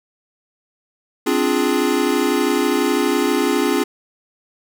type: chord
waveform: square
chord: D half-diminished seventh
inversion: third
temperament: equal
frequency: 261.6 / 293.7 / 349.2 / 415.3 Hz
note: C4 / D4 / F4 / Ab4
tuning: 0 / 0 / 0 / 0 cents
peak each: -22 dBFS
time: 1.26-3.84 s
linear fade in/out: 10 ms
effects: none